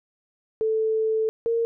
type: tone pair in turn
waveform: sine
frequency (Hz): 440 / 461.3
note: A4 / A#4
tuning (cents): 0 / -18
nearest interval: minor second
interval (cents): 82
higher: second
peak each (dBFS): -20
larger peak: neither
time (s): 0.61-1.29 / 1.46-1.65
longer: first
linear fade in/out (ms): 0
effects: none